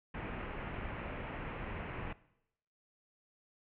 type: low-pass noise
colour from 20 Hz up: pink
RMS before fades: -42 dBFS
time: 0.14-2.13 s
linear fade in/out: 5 ms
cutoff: 2700 Hz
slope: 48 dB/octave
effects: noise-tail reverb RT60 0.8 s tail -19 dB re dry